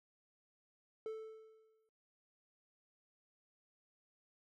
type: tone with exponential decay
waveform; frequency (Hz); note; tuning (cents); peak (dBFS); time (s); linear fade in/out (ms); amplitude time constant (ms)
triangle; 440; A4; 0; -36; 1.06-1.89; 1; 180
effects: noise-tail reverb RT60 0.6 s tail -17 dB re dry